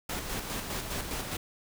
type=noise with tremolo; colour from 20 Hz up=pink; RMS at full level=-34 dBFS; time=0.09-1.37 s; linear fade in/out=5 ms; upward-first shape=square; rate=4.9 Hz; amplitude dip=40%; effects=none

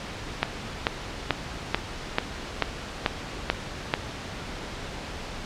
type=click train; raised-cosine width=0.3 ms; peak=-4 dBFS; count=9; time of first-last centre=0.43-3.939 s; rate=2.28 Hz; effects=pink hiss -36 dBFS RMS until 5.45 s + low-pass 5000 Hz 12 dB/octave

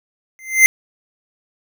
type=tone with exponential growth; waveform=square; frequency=2079 Hz; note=C7; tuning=12 cents flat; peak=-3 dBFS; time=0.39-0.66 s; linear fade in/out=0 ms; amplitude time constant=58 ms; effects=none

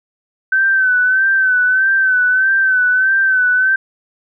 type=tone with vibrato; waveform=sine; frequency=1529 Hz; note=G6; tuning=44 cents flat; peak=-10 dBFS; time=0.52-3.76 s; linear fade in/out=5 ms; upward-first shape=sine; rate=1.6 Hz; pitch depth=50 cents each way; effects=none

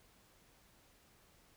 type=silence; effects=pink hiss -67 dBFS RMS until 1.56 s

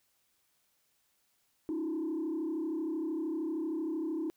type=tone with frequency modulation; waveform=sine; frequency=320 Hz; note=D#4; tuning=49 cents sharp; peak=-30 dBFS; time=1.69-4.3 s; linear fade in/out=0 ms; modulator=33 Hz; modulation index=0.91; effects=tanh soft clip ceiling -29 dBFS + white hiss -74 dBFS RMS until 4.36 s

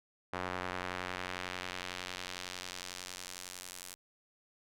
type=tone with band-pass filter sweep; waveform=sawtooth; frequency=91 Hz; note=F#2; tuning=28 cents flat; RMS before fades=-42 dBFS; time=0.33-3.95 s; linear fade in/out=0 ms; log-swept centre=1200 to 10000 Hz; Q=0.86; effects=none

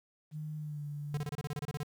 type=tone with pitch glide; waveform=sine; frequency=153 to 146.18 Hz; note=D#3 to D3; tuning=-29 to -8 cents; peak=-37 dBFS; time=0.31-1.26 s; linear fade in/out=50 ms; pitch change=-79 cents; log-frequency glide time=0.57-0.84 s
type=tone bursts; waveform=square; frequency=146.83 Hz; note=D3; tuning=in tune; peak=-35 dBFS; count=12; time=1.14-1.832 s; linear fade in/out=2 ms; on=32 ms; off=28 ms
effects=11-bit

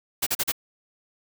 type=noise bursts; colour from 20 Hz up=white; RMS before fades=-24 dBFS; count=4; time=0.22-0.521 s; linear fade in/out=10 ms; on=46 ms; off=39 ms; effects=none

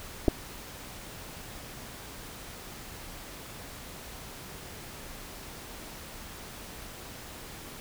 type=clicks; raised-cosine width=2 ms; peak=-9 dBFS; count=2; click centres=0.281 / 0.284 s; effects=pink hiss -44 dBFS RMS until 7.8 s

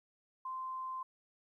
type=tone; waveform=sine; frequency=1040 Hz; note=C6; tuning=11 cents flat; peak=-38 dBFS; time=0.45-1.03 s; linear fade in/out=5 ms; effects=13-bit

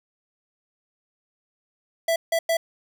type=tone bursts at uneven times; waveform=square; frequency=662 Hz; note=E5; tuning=7 cents sharp; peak=-20 dBFS; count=3; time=2.08-2.16 / 2.32-2.39 / 2.49-2.57 s; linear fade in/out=5 ms; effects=none

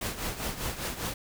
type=noise with tremolo; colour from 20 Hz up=pink; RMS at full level=-31 dBFS; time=0.01-1.14 s; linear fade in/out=5 ms; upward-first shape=triangle; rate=5 Hz; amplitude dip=75%; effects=none

